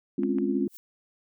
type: chord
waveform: sine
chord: Db major seventh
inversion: second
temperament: equal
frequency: 207.7 / 261.6 / 277.2 / 349.2 Hz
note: Ab3 / C4 / Db4 / F4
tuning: 0 / 0 / 0 / 0 cents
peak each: -29 dBFS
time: 0.18-0.68 s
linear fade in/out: 5 ms
type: clicks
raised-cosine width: 0.5 ms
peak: -29 dBFS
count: 2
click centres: 0.234 / 0.385 s
type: noise with exponential growth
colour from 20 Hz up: violet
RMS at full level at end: -41 dBFS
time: 0.65-0.77 s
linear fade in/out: 0 ms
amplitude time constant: 26 ms
effects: none